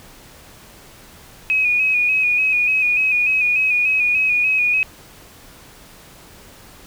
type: tone with vibrato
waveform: sine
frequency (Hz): 2500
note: D#7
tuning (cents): +8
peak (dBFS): -14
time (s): 1.5-4.83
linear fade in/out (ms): 0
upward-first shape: square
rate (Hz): 3.4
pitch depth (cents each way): 33
effects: pink hiss -44 dBFS RMS until 6.86 s